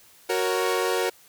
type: chord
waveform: sawtooth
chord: F# major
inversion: none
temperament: equal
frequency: 370 / 466.2 / 554.4 Hz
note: F#4 / A#4 / C#5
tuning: 0 / 0 / 0 cents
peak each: -22 / -22 / -26 dBFS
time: 0.29-1.1 s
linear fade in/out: 10 ms
effects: white hiss -54 dBFS RMS until 1.28 s